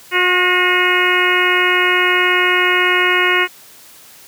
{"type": "harmonic tone with a mistuned harmonic", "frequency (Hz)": 360.7, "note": "F#4", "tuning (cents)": -44, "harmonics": [1, 2, 3, 4, 5, 6, 7, 8], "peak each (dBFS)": [-19, -27, -20, -19, -18, -18, -21, -21], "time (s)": [0.11, 3.48], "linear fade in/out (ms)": 50, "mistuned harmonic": 5, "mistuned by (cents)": 40, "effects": ["white hiss -42 dBFS RMS until 4.27 s", "high-pass 80 Hz 12 dB/octave"]}